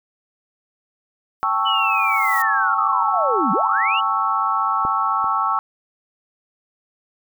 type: noise with exponential growth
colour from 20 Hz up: violet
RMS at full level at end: -29 dBFS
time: 1.4-2.42 s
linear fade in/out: 2 ms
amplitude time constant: 220 ms
type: chord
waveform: sine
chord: A dominant seventh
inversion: third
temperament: equal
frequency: 784 / 880 / 1108.7 / 1318.5 Hz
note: G5 / A5 / C#6 / E6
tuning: 0 / 0 / 0 / 0 cents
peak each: -26 / -25 / -21 / -21 dBFS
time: 1.43-5.59 s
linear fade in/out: 0 ms
type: linear two-way sweep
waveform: sine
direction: down then up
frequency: 3000 to 174.61 to 3000 Hz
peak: -20 dBFS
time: 1.65-4.01 s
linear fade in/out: 20 ms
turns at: 3.52 s
type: clicks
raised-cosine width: 2 ms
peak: -16 / -26 dBFS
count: 2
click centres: 4.851 / 5.243 s
effects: none